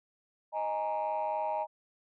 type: chord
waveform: sine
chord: D# suspended fourth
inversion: none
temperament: just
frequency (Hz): 622.3 / 829.7 / 933.4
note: D#5 / G#5 / A#5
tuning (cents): 0 / -2 / +2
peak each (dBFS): -33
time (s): 0.52-1.67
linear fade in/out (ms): 50
effects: tanh soft clip ceiling -25 dBFS